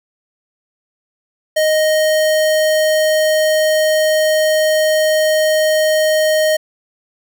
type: tone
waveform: square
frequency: 622 Hz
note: D#5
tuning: 1 cent flat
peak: -12 dBFS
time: 1.56-6.57 s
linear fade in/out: 10 ms
effects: none